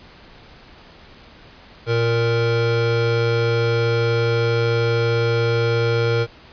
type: tone pair together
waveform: square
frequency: 116.46 / 466.2 Hz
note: A#2 / A#4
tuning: -1 / 0 cents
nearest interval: 2 octaves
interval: 2401 cents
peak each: -20 dBFS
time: 1.86-6.27 s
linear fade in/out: 50 ms
effects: pink hiss -45 dBFS RMS until 6.52 s + resampled to 11025 Hz